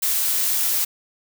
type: noise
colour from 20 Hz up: blue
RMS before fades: -21 dBFS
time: 0.02-0.85 s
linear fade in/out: 10 ms
effects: none